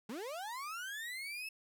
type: linear sweep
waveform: 35% pulse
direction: up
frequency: 194 to 2637 Hz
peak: -39 dBFS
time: 0.09-1.49 s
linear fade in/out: 5 ms
effects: none